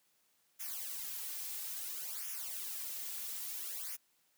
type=noise with flanger; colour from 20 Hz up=blue; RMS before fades=-42 dBFS; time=0.59-3.97 s; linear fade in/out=20 ms; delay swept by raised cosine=0.23 to 3.23 ms; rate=0.59 Hz; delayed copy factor=-0.85; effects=white hiss -74 dBFS RMS until 4.37 s + high-pass 100 Hz 12 dB/octave